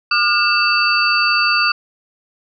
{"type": "tone cluster", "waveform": "sine", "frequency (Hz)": [1203, 1428, 2662, 4590], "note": ["D6", "F6", "E7", "D8"], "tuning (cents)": [41, 38, 16, -40], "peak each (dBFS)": -18, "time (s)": [0.11, 1.72], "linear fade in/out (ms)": 5, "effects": []}